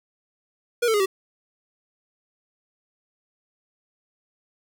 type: tone with pitch steps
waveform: square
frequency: 480 / 445.3 / 413.1 / 383.2 Hz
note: B4 / A4 / G#4 / G4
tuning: -49 / +21 / -9 / -39 cents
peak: -19 dBFS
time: 0.82-1.06 s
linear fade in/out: 10 ms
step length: 60 ms
effects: none